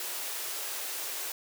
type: high-pass noise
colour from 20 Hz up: white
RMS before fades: -36 dBFS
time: 0-1.32 s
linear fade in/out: 2 ms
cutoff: 330 Hz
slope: 48 dB/octave
effects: none